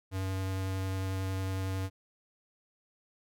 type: tone with vibrato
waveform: square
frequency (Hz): 95.1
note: F#2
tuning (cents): +48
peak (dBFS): -32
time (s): 0.11-1.9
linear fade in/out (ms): 50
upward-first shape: triangle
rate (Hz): 11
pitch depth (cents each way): 10
effects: none